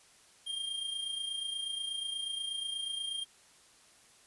square tone with amplitude modulation, 3204 Hz, G7, 37 cents sharp, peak -33 dBFS, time 0.46-3.25 s, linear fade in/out 20 ms, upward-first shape sine, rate 28.3 Hz, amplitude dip 55%, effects white hiss -61 dBFS RMS until 4.26 s + resampled to 24000 Hz

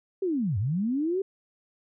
sine linear two-way sweep, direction down then up, 397.8 to 90.2 to 397.8 Hz, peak -24 dBFS, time 0.22-1.22 s, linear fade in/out 5 ms, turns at 0.58 s, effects none

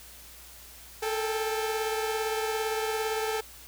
sawtooth tone cluster, 436.7 / 454.3 / 794 Hz, A4 / A#4 / G5, -13 / -45 / +22 cents, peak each -25 / -34 / -32 dBFS, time 1.02-3.41 s, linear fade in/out 10 ms, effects added 60 Hz sine -54 dBFS peak until 3.67 s + white hiss -49 dBFS RMS until 3.67 s

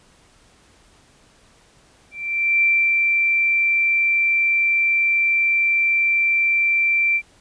sine tone with ADSR envelope, 2349 Hz, D7, in tune, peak -13 dBFS, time 2.11-7.22 s, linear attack 510 ms, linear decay 300 ms, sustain -2 dB, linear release 63 ms, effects pink hiss -54 dBFS RMS until 7.4 s + resampled to 22050 Hz

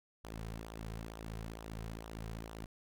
sawtooth tone with flanger, 55.2 Hz, A1, 6 cents sharp, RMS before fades -45 dBFS, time 0.24-2.66 s, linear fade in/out 5 ms, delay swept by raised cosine 0.42 to 3.52 ms, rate 2.2 Hz, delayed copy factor -0.6, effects none

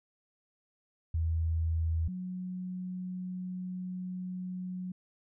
sine tone pair in turn, 81.5 / 182.96 Hz, E2 / F#3, -19 / -19 cents, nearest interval octave + major second, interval 1400 cents, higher second, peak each -27 / -35 dBFS, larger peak first, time 1.14-2.08 / 2.08-4.92 s, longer second, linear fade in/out 5 ms, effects none

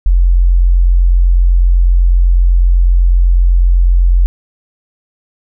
sine tone, 44 Hz, F1, 14 cents sharp, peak -5 dBFS, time 0.06-4.26 s, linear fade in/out 0 ms, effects none

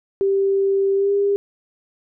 sine tone with pitch glide, 392 to 401.6 Hz, G4 to G4, 0 to +42 cents, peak -15 dBFS, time 0.21-1.36 s, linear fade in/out 0 ms, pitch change +42 cents, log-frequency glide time 0.95-1.12 s, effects none

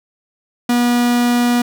45% pulse tone, 241.8 Hz, B3, 36 cents flat, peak -12 dBFS, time 0.69-1.62 s, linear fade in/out 5 ms, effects none

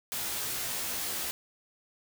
white noise with comb filter, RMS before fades -34 dBFS, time 0.12-1.31 s, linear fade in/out 0 ms, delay 16 ms, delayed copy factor +1, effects none

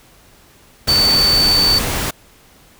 sine tone in noise, 4537 Hz, C#8, 39 cents sharp, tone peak -11 dBFS, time 0.88-1.79 s, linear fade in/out 10 ms, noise pink, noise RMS -20 dBFS, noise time 0.87-2.11 s, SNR +6 dB, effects pink hiss -48 dBFS RMS until 2.79 s

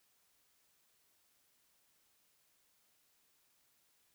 silence, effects white hiss -74 dBFS RMS until 4.14 s

